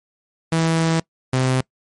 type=tone pair in turn; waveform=sawtooth; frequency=163.3 / 129.61 Hz; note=E3 / C3; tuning=-16 / -16 cents; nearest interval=major third; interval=400 cents; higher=first; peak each=-12 dBFS; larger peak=neither; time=0.52-1 / 1.33-1.61 s; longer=first; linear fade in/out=5 ms; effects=noise-tail reverb RT60 0.1 s tail -23 dB re dry + MP3 48 kbps